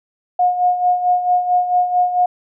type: tone with tremolo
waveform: sine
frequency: 720 Hz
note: F#5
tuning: 47 cents flat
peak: -10 dBFS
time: 0.39-2.26 s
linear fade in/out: 5 ms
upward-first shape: sine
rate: 4.5 Hz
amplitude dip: 65%
effects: none